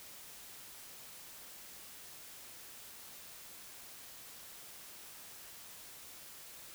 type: silence
effects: white hiss -52 dBFS RMS until 6.74 s